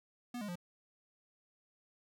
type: tone with pitch steps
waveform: square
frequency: 243.3 / 207 / 176.06 Hz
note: B3 / G#3 / F3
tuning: -26 / -5 / +14 cents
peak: -40 dBFS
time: 0.34-0.556 s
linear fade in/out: 5 ms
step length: 72 ms
effects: none